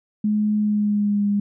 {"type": "tone with pitch glide", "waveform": "sine", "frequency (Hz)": [211.1, 203.6], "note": ["G#3", "G#3"], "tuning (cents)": [29, -34], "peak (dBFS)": -17, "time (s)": [0.24, 1.4], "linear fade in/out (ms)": 5, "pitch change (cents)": -63, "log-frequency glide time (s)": [0.57, 1.26], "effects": []}